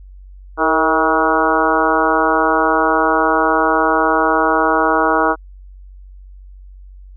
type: harmonic tone with a mistuned harmonic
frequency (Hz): 160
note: D#3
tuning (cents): +49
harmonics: 2 / 3 / 4 / 5 / 6 / 7 / 8 / 9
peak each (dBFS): -20 / -20 / -20 / -20 / -20 / -20 / -20 / -20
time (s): 0.57-5.36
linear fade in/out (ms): 50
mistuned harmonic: 3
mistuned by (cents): -60
effects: added 47 Hz sine -35 dBFS peak until 7.16 s